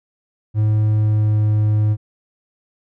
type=tone with pitch glide; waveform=triangle; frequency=107.2 to 106.4 Hz; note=A2 to G#2; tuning=-45 to +42 cents; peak=-11 dBFS; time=0.54-1.97 s; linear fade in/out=50 ms; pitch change=-13 cents; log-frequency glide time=0.9-1.42 s; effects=none